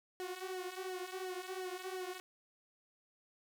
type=tone with flanger; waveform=sawtooth; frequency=370 Hz; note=F#4; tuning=in tune; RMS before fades=-43 dBFS; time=0.2-2.2 s; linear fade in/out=0 ms; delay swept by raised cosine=0.8 to 5.6 ms; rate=2.8 Hz; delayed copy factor=-0.75; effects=none